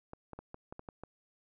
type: clicks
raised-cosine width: 1 ms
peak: -30 dBFS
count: 8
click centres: 0.134 / 0.333 / 0.39 / 0.544 / 0.725 / 0.794 / 0.888 / 1.036 s
effects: none